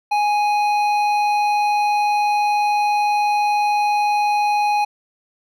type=tone with hard clipping; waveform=triangle; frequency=831 Hz; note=G#5; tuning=1 cent sharp; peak=-17 dBFS; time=0.11-4.85 s; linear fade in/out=10 ms; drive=13 dB; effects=none